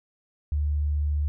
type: tone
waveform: sine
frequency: 73.8 Hz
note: D2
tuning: 9 cents sharp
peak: -22 dBFS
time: 0.52-1.28 s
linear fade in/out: 0 ms
effects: none